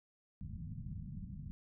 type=low-pass noise; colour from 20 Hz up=white; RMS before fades=-45 dBFS; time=0.41-1.51 s; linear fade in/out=0 ms; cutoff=200 Hz; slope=48 dB/octave; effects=none